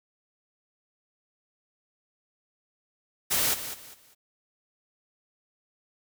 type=noise with echo; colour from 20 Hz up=white; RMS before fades=-25 dBFS; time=3.3-3.55 s; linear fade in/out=20 ms; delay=200 ms; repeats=3; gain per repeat=-11 dB; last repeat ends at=4.15 s; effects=none